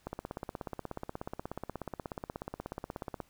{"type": "click train", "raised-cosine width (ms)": 1, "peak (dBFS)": -23, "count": 53, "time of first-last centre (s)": [0.07, 3.203], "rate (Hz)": 16.6, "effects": ["pink hiss -67 dBFS RMS until 3.29 s"]}